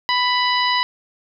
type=harmonic tone; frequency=991 Hz; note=B5; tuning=6 cents sharp; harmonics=1 / 2 / 3 / 4 / 5; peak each=-19 / -22 / -24 / -25 / -26 dBFS; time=0.09-0.83 s; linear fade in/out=0 ms; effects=none